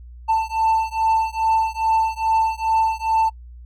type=beating tone pair; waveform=triangle; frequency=888 / 890.4 Hz; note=A5 / A5; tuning=+16 / +20 cents; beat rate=2.4 Hz; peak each=-18 dBFS; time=0.28-3.3 s; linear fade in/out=20 ms; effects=noise-tail reverb RT60 0.1 s tail -25 dB re dry + added 60 Hz sine -37 dBFS peak until 3.65 s